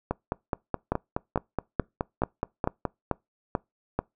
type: two click trains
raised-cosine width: 1 ms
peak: -10 / -12 dBFS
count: 8 / 14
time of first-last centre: 0.92-3.99 / 0.11-2.853 s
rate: 2.28 / 4.74 Hz
effects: noise-tail reverb RT60 0.2 s tail -25 dB re dry